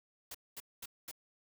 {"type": "noise bursts", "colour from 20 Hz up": "white", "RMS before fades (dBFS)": -45, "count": 4, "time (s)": [0.31, 1.114], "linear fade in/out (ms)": 5, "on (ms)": 36, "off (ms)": 220, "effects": []}